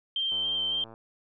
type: tone with vibrato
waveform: sine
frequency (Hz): 3136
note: G7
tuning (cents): 0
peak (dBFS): -26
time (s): 0.16-0.84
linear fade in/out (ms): 2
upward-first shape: square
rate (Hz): 3.6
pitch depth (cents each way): 12
type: click train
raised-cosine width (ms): 1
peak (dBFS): -34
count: 71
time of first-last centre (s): 0.32-0.939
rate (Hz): 113
effects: none